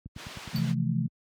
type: click train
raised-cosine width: 5 ms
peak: -27 dBFS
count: 6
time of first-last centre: 0.06-0.58 s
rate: 9.61 Hz
type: band-pass noise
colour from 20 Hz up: white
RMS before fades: -44 dBFS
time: 0.15-0.75 s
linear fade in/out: 50 ms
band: 130 to 3900 Hz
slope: 12 dB/octave
type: chord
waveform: sine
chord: F major seventh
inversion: second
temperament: just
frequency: 130.96 / 163.7 / 174.61 / 218.3 Hz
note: C3 / E3 / F3 / A3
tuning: +2 / -12 / 0 / -13 cents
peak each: -29 / -29 / -33 / -31 dBFS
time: 0.53-1.08 s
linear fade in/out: 20 ms
type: tone with exponential decay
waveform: square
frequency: 4546 Hz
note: C#8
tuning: 43 cents sharp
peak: -32 dBFS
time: 0.56-0.66 s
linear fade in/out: 0 ms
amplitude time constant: 20 ms
effects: high-pass 60 Hz 12 dB/octave